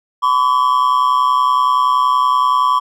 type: ring-modulated tone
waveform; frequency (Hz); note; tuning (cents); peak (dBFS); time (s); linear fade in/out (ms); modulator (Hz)
triangle; 1075; C6; +47; -6; 0.22-2.8; 20; 65.3
effects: none